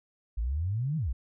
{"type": "exponential two-way sweep", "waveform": "sine", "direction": "up then down", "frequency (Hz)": [51.5, 165.2, 51.5], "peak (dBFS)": -27, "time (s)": [0.37, 1.13], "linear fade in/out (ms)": 10, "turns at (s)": 0.97, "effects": []}